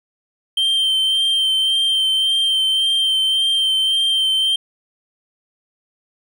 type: tone with vibrato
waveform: triangle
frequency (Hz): 3136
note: G7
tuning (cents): 0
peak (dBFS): -13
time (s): 0.57-4.56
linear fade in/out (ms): 5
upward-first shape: sine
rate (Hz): 1.8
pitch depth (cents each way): 18
effects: none